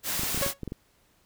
white noise, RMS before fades -30 dBFS, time 0.03-0.54 s, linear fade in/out 50 ms
clicks, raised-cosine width 3 ms, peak -21 dBFS, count 9, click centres 0.195 / 0.234 / 0.346 / 0.376 / 0.414 / 0.464 / 0.633 / 0.677 / 0.721 s
sawtooth tone with exponential decay, 554.4 Hz, C#5, in tune, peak -20 dBFS, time 0.42-0.59 s, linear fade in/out 5 ms, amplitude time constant 35 ms
effects pink hiss -65 dBFS RMS until 1.25 s

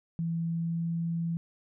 sine tone with pitch glide, 166.3 to 167.36 Hz, E3 to E3, +16 to +27 cents, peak -28 dBFS, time 0.19-1.37 s, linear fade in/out 0 ms, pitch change +11 cents, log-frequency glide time 0.4-0.87 s, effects none

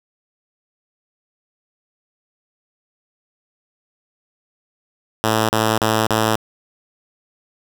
5% pulse tone bursts, 110 Hz, A2, in tune, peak -4 dBFS, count 4, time 5.24-6.357 s, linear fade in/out 0 ms, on 250 ms, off 39 ms, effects none

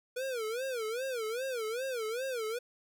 square tone with vibrato, 481.5 Hz, B4, 44 cents flat, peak -34 dBFS, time 0.16-2.59 s, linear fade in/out 10 ms, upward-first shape sine, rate 2.5 Hz, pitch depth 190 cents each way, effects none

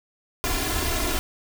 pink noise with comb filter, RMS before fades -25 dBFS, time 0.44-1.19 s, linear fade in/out 0 ms, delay 2.9 ms, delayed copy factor +1, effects none

